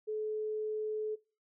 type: tone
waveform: sine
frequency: 429.9 Hz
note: A4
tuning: 40 cents flat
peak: -33 dBFS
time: 0.07-1.16 s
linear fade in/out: 20 ms
effects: noise-tail reverb RT60 0.4 s tail -23 dB re dry